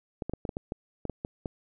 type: clicks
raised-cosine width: 2 ms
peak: -19 dBFS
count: 11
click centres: 0.222 / 0.296 / 0.336 / 0.452 / 0.492 / 0.569 / 0.721 / 1.053 / 1.097 / 1.249 / 1.458 s
effects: none